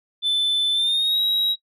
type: tone with pitch glide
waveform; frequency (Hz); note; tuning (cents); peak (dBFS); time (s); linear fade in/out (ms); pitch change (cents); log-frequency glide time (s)
sine; 3520 to 3839; A7 to B7; 0 to -50; -15; 0.22-1.56; 50; +150; 0.73-1.2
effects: noise-tail reverb RT60 0.1 s tail -22 dB re dry + tanh soft clip ceiling -17 dBFS